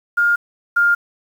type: tone pair in turn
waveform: sine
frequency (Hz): 1413 / 1406.1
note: F6 / F6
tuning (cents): +20 / +11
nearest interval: unison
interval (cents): 9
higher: first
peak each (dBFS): -12 / -11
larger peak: second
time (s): 0.17-0.36 / 0.76-0.95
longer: neither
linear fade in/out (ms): 10
effects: 7-bit